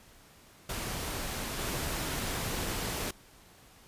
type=noise with level steps; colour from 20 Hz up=pink; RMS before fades=-36 / -34 dBFS; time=0.69-3.11 s; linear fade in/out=5 ms; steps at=1.59 s; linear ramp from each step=2 ms; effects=pink hiss -57 dBFS RMS until 3.87 s + resampled to 32000 Hz